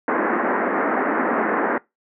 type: band-pass noise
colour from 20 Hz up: pink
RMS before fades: -21 dBFS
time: 0.08-1.78 s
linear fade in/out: 2 ms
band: 220 to 1900 Hz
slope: 48 dB/octave
effects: noise-tail reverb RT60 0.2 s tail -22 dB re dry